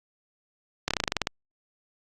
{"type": "slowing click train", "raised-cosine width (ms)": 0.2, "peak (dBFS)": -7, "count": 11, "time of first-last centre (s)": [0.88, 1.271], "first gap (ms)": 27, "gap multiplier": 1.08, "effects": ["Opus 48 kbps"]}